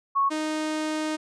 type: tone pair in turn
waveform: sine / sawtooth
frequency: 1104 / 309.8 Hz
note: C#6 / D#4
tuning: -7 / -7 cents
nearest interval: octave + minor seventh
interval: 2200 cents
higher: first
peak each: -19 / -22 dBFS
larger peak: first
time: 0.15-0.3 / 0.3-1.17 s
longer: second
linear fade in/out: 20 ms
effects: resampled to 22050 Hz